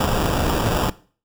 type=noise with sample-and-hold; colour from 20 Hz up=pink; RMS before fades=-20 dBFS; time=0-0.9 s; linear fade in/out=5 ms; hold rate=2100 Hz; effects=noise-tail reverb RT60 0.4 s tail -18 dB re dry